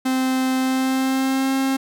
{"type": "tone with pitch glide", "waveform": "45% pulse", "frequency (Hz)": [260, 267.5], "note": ["C4", "C4"], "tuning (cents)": [-11, 38], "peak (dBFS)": -18, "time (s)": [0.05, 1.77], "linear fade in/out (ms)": 10, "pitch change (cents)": 49, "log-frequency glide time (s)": [0.58, 1.53], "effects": []}